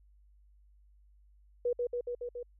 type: tone with echo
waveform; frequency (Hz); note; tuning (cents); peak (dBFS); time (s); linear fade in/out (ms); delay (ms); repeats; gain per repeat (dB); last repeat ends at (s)
sine; 484.9; B4; -32; -27; 1.65-1.73; 5; 140; 5; -2; 2.43
effects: added 50 Hz sine -59 dBFS peak until 2.59 s